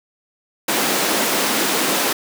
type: high-pass noise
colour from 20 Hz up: pink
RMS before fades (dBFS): -19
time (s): 0.68-2.13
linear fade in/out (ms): 5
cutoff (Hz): 230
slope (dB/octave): 24
effects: none